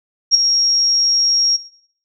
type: tone with ADSR envelope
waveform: sine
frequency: 5588 Hz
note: F8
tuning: in tune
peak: -4 dBFS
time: 0.31-1.57 s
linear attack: 38 ms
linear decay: 5 ms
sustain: -8 dB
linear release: 15 ms
effects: noise-tail reverb RT60 0.6 s tail -17 dB re dry